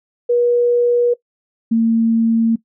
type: tone pair in turn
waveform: sine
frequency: 481.8 / 227.4 Hz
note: B4 / A#3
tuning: -43 / -43 cents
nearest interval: octave + minor second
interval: 1300 cents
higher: first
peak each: -11 dBFS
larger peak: neither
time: 0.29-1.14 / 1.71-2.56 s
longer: neither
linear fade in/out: 10 ms
effects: noise-tail reverb RT60 0.1 s tail -19 dB re dry